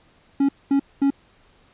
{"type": "tone bursts", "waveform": "triangle", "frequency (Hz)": 277.2, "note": "C#4", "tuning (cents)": 0, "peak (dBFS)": -13, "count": 3, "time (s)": [0.4, 1.104], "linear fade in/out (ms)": 5, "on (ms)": 88, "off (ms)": 220, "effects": ["pink hiss -57 dBFS RMS until 1.73 s", "resampled to 8000 Hz"]}